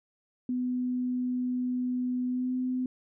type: tone with pitch glide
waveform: sine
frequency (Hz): 250 to 254.1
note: B3 to B3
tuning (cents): +21 to +49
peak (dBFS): -27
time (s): 0.49-2.86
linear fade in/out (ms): 2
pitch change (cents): +28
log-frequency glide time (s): 2.27-2.53
effects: none